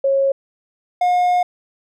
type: tone pair in turn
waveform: sine / triangle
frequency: 546 / 717.3 Hz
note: C#5 / F5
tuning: -26 / +46 cents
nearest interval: perfect fourth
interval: 472 cents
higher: second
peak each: -13 / -11 dBFS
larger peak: second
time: 0.04-0.32 / 1.01-1.43 s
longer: second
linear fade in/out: 5 ms
effects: none